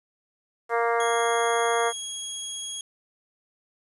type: harmonic tone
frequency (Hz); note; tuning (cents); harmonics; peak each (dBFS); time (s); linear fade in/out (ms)
233.1; A#3; 0; 2 / 3 / 4 / 5 / 6 / 7 / 8 / 9; -25 / -27 / -30 / -29 / -33 / -34 / -37 / -36; 0.69-1.93; 50
type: tone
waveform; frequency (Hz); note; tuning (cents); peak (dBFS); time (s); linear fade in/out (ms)
15% pulse; 3305; G#7; -9; -24; 1-2.81; 2
effects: resampled to 24000 Hz + 9-bit